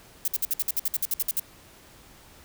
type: noise bursts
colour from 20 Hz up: violet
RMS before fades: -25 dBFS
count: 14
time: 0.25-1.397 s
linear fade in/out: 2 ms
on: 29 ms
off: 57 ms
effects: pink hiss -52 dBFS RMS until 2.44 s